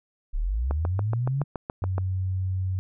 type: linear sweep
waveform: sine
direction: up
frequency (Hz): 30.87 to 145.1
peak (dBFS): -23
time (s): 0.33-1.44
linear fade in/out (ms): 20
type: click train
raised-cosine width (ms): 1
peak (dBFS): -16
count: 10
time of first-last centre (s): 0.71-1.981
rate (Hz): 7.08
type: tone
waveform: sine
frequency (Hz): 93.6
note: F#2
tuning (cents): +20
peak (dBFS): -24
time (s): 1.82-2.79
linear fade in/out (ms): 0
effects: none